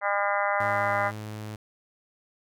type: harmonic tone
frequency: 201.9 Hz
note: G#3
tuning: 49 cents flat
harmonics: 3 / 4 / 5 / 6 / 7 / 8 / 9 / 10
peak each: -29 / -29 / -32 / -31 / -32 / -35 / -36 / -33 dBFS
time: 0.01-1.12 s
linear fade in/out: 50 ms
type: tone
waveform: sawtooth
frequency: 107 Hz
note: A2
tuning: 48 cents flat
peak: -31 dBFS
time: 0.6-1.56 s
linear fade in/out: 5 ms
effects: none